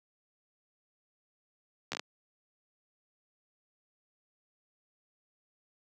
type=slowing click train; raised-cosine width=0.2 ms; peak=-17 dBFS; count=5; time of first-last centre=1.92-1.995 s; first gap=13 ms; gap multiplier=1.25; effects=high-pass 200 Hz 12 dB/octave